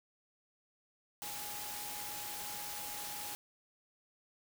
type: tone in noise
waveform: sine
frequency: 830.6 Hz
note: G#5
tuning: in tune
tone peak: -49 dBFS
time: 1.22-3.35 s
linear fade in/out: 0 ms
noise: white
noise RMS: -43 dBFS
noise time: 1.22-3.35 s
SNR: -9 dB
effects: none